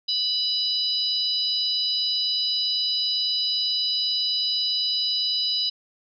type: harmonic tone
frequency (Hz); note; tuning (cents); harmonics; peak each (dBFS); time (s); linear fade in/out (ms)
987.8; B5; 0; 3 / 4 / 5; -30 / -25 / -25; 0.08-5.7; 10
effects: none